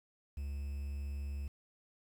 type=tone with quantisation; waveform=triangle; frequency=70.5 Hz; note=C#2; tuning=30 cents sharp; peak=-35 dBFS; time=0.37-1.48 s; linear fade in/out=5 ms; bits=10; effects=none